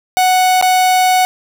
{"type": "tone with dropouts", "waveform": "45% pulse", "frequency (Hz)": 740, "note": "F#5", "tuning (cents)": 0, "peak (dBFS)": -9, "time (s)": [0.17, 1.25], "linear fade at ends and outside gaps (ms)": 0, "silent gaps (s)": [0.613, 0.625], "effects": []}